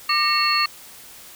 sine tone cluster, 1191 / 1849 / 2199 / 2712 / 4351 Hz, D6 / A#6 / C#7 / E7 / C#8, +24 / -15 / -14 / +49 / -33 cents, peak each -21 / -27 / -28 / -24 / -21 dBFS, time 0.09-0.66 s, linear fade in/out 5 ms, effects white hiss -43 dBFS RMS until 1.35 s

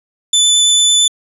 25% pulse tone with vibrato, 3504 Hz, A7, 8 cents flat, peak -4 dBFS, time 0.33-1.08 s, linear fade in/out 5 ms, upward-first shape sine, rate 9 Hz, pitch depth 9 cents each way, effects resampled to 32000 Hz + 7-bit

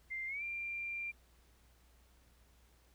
sine tone with pitch glide, 2093 to 2377 Hz, C7 to D7, 0 to +20 cents, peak -38 dBFS, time 0.1-1.12 s, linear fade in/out 20 ms, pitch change +220 cents, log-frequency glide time 0.27-0.43 s, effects added 60 Hz sine -65 dBFS peak until 2.94 s + pink hiss -70 dBFS RMS until 2.94 s

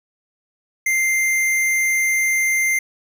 sine tone with hard clipping, 2093 Hz, C7, in tune, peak -17 dBFS, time 0.86-2.79 s, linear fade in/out 5 ms, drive 18 dB, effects none

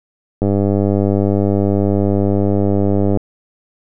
click train, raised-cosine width 2 ms, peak -3 dBFS, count 276, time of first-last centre 0.42-3.173 s, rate 99.9 Hz, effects none

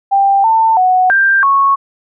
sine tone with pitch steps, 790 / 895 / 739 / 1583 / 1103 Hz, G5 / A5 / F#5 / G6 / C#6, +13 / +29 / -2 / +17 / -9 cents, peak -7 dBFS, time 0.11-1.76 s, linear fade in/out 20 ms, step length 330 ms, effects none

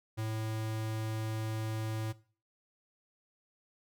square tone, 110 Hz, A2, in tune, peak -34 dBFS, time 0.17-2.13 s, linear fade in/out 20 ms, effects noise-tail reverb RT60 0.4 s tail -18 dB re dry

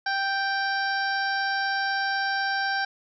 harmonic tone, 784 Hz, G5, in tune, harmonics 1 / 2 / 3 / 4 / 5 / 6 / 7, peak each -28 / -26 / -42 / -43 / -40 / -37 / -37 dBFS, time 0.06-2.85 s, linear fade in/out 5 ms, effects none

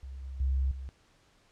sine tone with level steps, 66.5 Hz, C2, 29 cents sharp, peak -39 / -37 / -25 / -37 dBFS, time 0.03-0.89 s, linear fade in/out 0 ms, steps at 0.23 / 0.4 / 0.71 s, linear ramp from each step 5 ms, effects pink hiss -65 dBFS RMS until 1.51 s + low-pass 7000 Hz 12 dB/octave

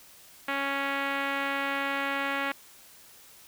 5% pulse tone with low-pass filter, 277.2 Hz, C#4, in tune, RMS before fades -30 dBFS, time 0.48-2.52 s, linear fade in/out 5 ms, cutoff 2200 Hz, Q 1.2, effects white hiss -53 dBFS RMS until 3.47 s

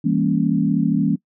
sine chord, E diminished seventh, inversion none, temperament equal with one note detuned, 164.81 / 200.2 / 233.1 / 277.2 Hz, E3 / G3 / Bb3 / Db4, 0 / +37 / 0 / 0 cents, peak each -21 dBFS, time 0.04-1.16 s, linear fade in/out 10 ms, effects noise-tail reverb RT60 0.1 s tail -22 dB re dry

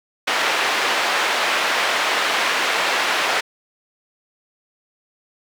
white band-pass noise, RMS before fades -20 dBFS, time 0.27-3.41 s, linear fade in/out 10 ms, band 500 to 2500 Hz, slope 12 dB/octave, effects none

